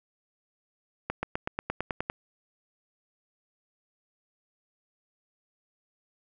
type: accelerating click train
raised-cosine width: 0.5 ms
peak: -14 dBFS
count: 10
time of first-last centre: 1.1-2.099 s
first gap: 130 ms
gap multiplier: 0.96
effects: none